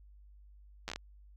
slowing click train, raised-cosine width 0.2 ms, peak -21 dBFS, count 6, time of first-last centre 0.88-0.96 s, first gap 9 ms, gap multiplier 1.29, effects added 50 Hz sine -54 dBFS peak until 1.36 s

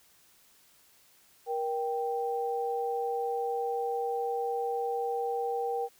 sine tone pair together, 472.8 / 784 Hz, A#4 / G5, +24 / 0 cents, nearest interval major sixth, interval 876 cents, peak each -31 / -32 dBFS, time 1.46-5.89 s, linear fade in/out 50 ms, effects white hiss -62 dBFS RMS until 5.99 s

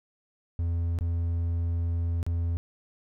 triangle tone with dropouts, 84.7 Hz, E2, 48 cents sharp, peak -23 dBFS, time 0.59-2.57 s, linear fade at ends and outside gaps 0 ms, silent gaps 0.988-1.009 / 2.229-2.265 s, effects none

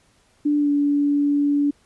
sine tone with pitch glide, 293.7 to 287.8 Hz, D4 to D4, 0 to -35 cents, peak -16 dBFS, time 0.45-1.71 s, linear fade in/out 10 ms, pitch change -35 cents, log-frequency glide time 0.58-0.7 s, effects pink hiss -60 dBFS RMS until 1.85 s + resampled to 24000 Hz

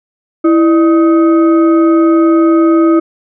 sine tone with frequency modulation, 329.6 Hz, E4, in tune, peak -5 dBFS, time 0.44-3 s, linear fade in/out 10 ms, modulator 931 Hz, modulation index 0.5, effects none

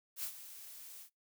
blue noise with ADSR envelope, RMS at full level -38 dBFS, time 0.16-1.1 s, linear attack 73 ms, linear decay 81 ms, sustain -13 dB, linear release 90 ms, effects noise-tail reverb RT60 0.2 s tail -25 dB re dry

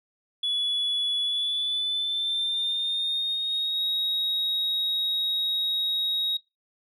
sine tone with pitch glide, 3410 to 3784 Hz, G#7 to A#7, +45 to +25 cents, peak -23 dBFS, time 0.43-6.37 s, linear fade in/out 5 ms, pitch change +180 cents, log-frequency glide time 1.22-3.85 s, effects noise-tail reverb RT60 0.2 s tail -18 dB re dry + tanh soft clip ceiling -21 dBFS

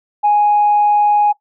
sine tone, 830.6 Hz, G#5, in tune, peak -8 dBFS, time 0.23-1.33 s, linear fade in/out 20 ms, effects noise-tail reverb RT60 0.1 s tail -18 dB re dry + tanh soft clip ceiling -5 dBFS

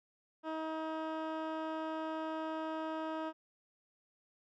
15% pulse tone, 317.3 Hz, D#4, 34 cents sharp, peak -30 dBFS, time 0.43-3.33 s, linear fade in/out 50 ms, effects low-pass 2000 Hz 12 dB/octave

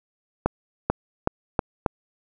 accelerating click train, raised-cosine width 1 ms, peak -5 dBFS, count 5, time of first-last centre 0.46-1.862 s, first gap 440 ms, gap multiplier 0.85, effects none

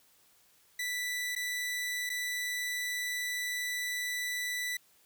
sawtooth tone with dropouts, 1975.5 Hz, B6, in tune, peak -29 dBFS, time 0.79-4.77 s, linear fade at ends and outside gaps 5 ms, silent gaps 1.352-1.361 / 2.094-2.099 s, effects white hiss -65 dBFS RMS until 5.05 s

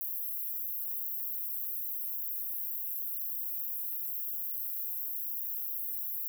pink high-pass noise, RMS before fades -36 dBFS, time 0.01-6.28 s, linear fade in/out 0 ms, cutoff 12000 Hz, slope 96 dB/octave, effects none

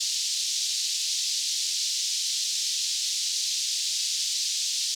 white band-pass noise, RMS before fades -28 dBFS, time 0-4.95 s, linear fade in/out 10 ms, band 3700 to 6300 Hz, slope 24 dB/octave, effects none

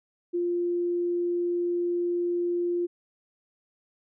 sine tone, 349.2 Hz, F4, in tune, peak -24 dBFS, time 0.33-2.87 s, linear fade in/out 20 ms, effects none

